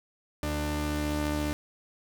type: tone pair together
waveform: sawtooth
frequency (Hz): 74.6 / 297.8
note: D2 / D4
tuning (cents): +28 / +24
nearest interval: 2 octaves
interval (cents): 2396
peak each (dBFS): -27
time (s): 0.43-1.53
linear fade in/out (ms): 0
effects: none